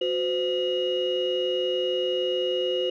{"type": "tone cluster", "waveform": "sine", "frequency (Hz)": [366.3, 513, 2878], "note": ["F#4", "C5", "F#7"], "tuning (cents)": [-17, -34, -49], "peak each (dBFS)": [-26, -25, -29], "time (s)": [0.01, 2.9], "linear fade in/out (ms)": 5, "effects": ["tanh soft clip ceiling -17 dBFS"]}